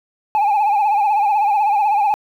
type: tone with vibrato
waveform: sine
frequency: 830 Hz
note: G#5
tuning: 1 cent flat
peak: -10 dBFS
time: 0.35-2.14 s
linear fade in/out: 0 ms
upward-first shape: sine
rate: 16 Hz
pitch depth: 79 cents each way
effects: tanh soft clip ceiling -12 dBFS + 8-bit